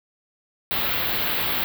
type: band-stop noise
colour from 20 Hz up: white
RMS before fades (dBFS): -24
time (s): 0.71-1.64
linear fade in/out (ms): 0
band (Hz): 4200 to 14000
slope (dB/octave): 48
effects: none